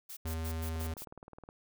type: noise bursts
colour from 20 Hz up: blue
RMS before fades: -45 dBFS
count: 6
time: 0.09-1.049 s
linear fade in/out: 10 ms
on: 79 ms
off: 97 ms
type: tone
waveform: square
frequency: 80.9 Hz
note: E2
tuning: 32 cents flat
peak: -35 dBFS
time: 0.25-0.94 s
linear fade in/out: 5 ms
type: click train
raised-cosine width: 1 ms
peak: -34 dBFS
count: 15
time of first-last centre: 0.76-1.489 s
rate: 19.2 Hz
effects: none